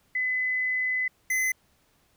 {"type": "tone pair in turn", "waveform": ["sine", "square"], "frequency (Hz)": [2015, 2037], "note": ["B6", "C7"], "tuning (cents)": [34, -47], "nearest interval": "unison", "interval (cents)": 19, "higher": "second", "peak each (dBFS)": [-24, -24], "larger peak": "neither", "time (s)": [[0.15, 1.08], [1.3, 1.52]], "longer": "first", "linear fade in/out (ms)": 5, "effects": ["pink hiss -66 dBFS RMS until 2.16 s"]}